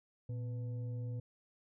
sine tone with frequency modulation, 117.5 Hz, A#2, 14 cents sharp, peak -37 dBFS, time 0.29-1.2 s, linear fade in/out 5 ms, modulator 377 Hz, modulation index 0.33, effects none

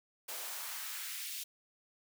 white noise with high-pass filter sweep, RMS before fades -42 dBFS, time 0.28-1.44 s, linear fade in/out 10 ms, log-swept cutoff 490 to 3300 Hz, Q 1.4, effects none

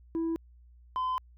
sine tone pair in turn, 329 / 1021.8 Hz, E4 / C6, -3 / -41 cents, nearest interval octave + minor sixth, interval 1962 cents, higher second, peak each -25 dBFS, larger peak neither, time 0.15-0.36 / 0.96-1.18 s, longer second, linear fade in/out 0 ms, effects tanh soft clip ceiling -27 dBFS + added 60 Hz sine -53 dBFS peak until 1.37 s

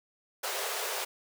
pink high-pass noise, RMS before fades -34 dBFS, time 0.43-1.05 s, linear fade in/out 10 ms, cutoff 390 Hz, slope 96 dB/octave, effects none

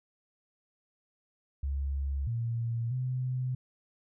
sine tone with pitch steps, 69.2 / 116.3 / 127.6 Hz, C#2 / A#2 / C3, -2 / -4 / -43 cents, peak -29 dBFS, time 1.63-3.55 s, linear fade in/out 5 ms, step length 640 ms, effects none

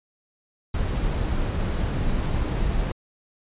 brown noise, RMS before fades -24 dBFS, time 0.74-2.92 s, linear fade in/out 5 ms, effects resampled to 8000 Hz

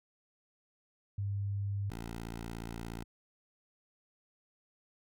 sine / 10% pulse tone pair in turn, 100 / 56.97 Hz, G2 / A#1, +35 / -39 cents, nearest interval minor seventh, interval 974 cents, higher first, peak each -32 / -32 dBFS, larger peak neither, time 1.18-1.9 / 1.9-3.04 s, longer second, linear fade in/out 5 ms, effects none

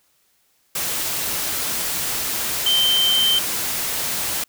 sine tone in noise, 3114 Hz, G7, 12 cents flat, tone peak -15 dBFS, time 2.66-3.39 s, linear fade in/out 5 ms, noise white, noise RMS -24 dBFS, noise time 0.75-4.44 s, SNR +6 dB, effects white hiss -63 dBFS RMS until 4.48 s

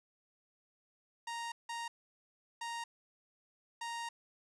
sawtooth tone bursts at uneven times, 932.3 Hz, A#5, in tune, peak -35 dBFS, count 4, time 1.27-1.52 / 1.69-1.88 / 2.61-2.84 / 3.81-4.09 s, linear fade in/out 5 ms, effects resampled to 22050 Hz + 11-bit

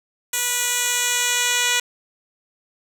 10% pulse tone with band-pass filter sweep, 488.4 Hz, B4, 19 cents flat, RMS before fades -21 dBFS, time 0.33-1.8 s, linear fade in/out 5 ms, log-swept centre 9600 to 5100 Hz, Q 0.93, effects none

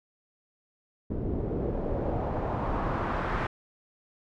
pink noise with low-pass filter sweep, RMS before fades -30 dBFS, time 1.1-3.47 s, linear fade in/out 5 ms, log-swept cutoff 330 to 1600 Hz, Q 1.5, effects none

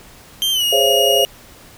40% pulse tone with pitch glide, 3149 to 2871 Hz, G7 to F7, +7 to +47 cents, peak -14 dBFS, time 0.42-1.25 s, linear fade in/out 0 ms, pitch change -160 cents, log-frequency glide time 0.52-0.64 s
sine chord, Db major seventh, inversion second, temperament equal with one note detuned, 415.3 / 523.3 / 554.4 / 680.5 Hz, Ab4 / C5 / Db5 / F5, 0 / 0 / 0 / -45 cents, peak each -19 dBFS, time 0.72-1.25 s, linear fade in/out 10 ms
effects pink hiss -43 dBFS RMS until 1.77 s

